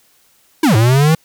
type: linear two-way sweep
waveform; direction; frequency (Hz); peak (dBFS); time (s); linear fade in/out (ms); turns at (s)
square; down then up; 339.4 to 105.9 to 164.2; -9; 0.63-1.15; 5; 0.76
effects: white hiss -54 dBFS RMS until 1.24 s